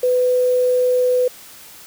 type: tone with quantisation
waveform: sine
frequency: 500 Hz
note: B4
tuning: 21 cents sharp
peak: -13 dBFS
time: 0.03-1.28 s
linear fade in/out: 5 ms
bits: 6
effects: white hiss -41 dBFS RMS until 1.86 s